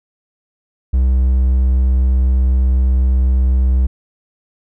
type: tone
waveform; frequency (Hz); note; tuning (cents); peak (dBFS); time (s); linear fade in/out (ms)
triangle; 64; C2; -38; -8; 0.93-3.87; 10
effects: none